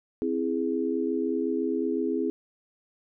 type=chord; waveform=sine; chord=C augmented; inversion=none; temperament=equal; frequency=261.6 / 329.6 / 415.3 Hz; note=C4 / E4 / G#4; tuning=0 / 0 / 0 cents; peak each=-29 dBFS; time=0.22-2.3 s; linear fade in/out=0 ms; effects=none